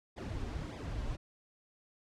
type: noise with flanger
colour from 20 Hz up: brown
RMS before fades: -39 dBFS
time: 0.16-1.17 s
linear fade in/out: 20 ms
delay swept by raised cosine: 0.69 to 6.09 ms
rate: 1.7 Hz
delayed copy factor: -0.95
effects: low-pass 7000 Hz 12 dB/octave